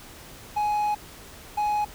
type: tone pair in turn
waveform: triangle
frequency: 837 / 837 Hz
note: G#5 / G#5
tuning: +13 / +13 cents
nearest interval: unison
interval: 0 cents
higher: neither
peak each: -20 dBFS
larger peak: neither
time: 0.56-0.95 / 1.57-1.85 s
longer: first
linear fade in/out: 10 ms
effects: pink hiss -45 dBFS RMS until 1.94 s